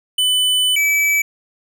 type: tone pair in turn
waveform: square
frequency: 3000 / 2301 Hz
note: F#7 / D7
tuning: +23 / -36 cents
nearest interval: perfect fourth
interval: 459 cents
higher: first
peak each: -14 dBFS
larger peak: neither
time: 0.18-0.76 / 0.76-1.22 s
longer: first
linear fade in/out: 5 ms
effects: none